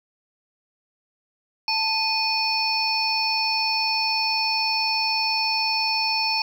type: harmonic tone with a mistuned harmonic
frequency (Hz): 886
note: A5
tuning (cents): +12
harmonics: 1 / 3 / 5 / 6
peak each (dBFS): -26 / -26 / -26 / -26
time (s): 1.68-6.42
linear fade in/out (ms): 2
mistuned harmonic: 3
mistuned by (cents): -120
effects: 8-bit